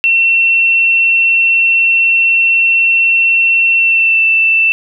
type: tone with pitch glide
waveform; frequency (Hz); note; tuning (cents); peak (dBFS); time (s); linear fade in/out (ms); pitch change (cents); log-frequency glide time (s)
sine; 2708 to 2666; E7 to E7; +46 to +19; -7; 0.04-4.72; 0; -27; 3.77-4.23
effects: none